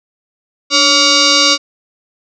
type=tone with frequency modulation; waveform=sine; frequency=554.4 Hz; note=C#5; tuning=in tune; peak=-7 dBFS; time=0.7-1.58 s; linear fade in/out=50 ms; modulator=849 Hz; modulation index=6.3; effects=none